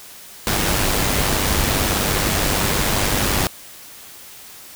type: noise with amplitude modulation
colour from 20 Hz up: pink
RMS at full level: -17 dBFS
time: 0.47-3.47 s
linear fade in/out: 0 ms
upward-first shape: sine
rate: 99.5 Hz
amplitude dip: 45%
effects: white hiss -40 dBFS RMS until 4.75 s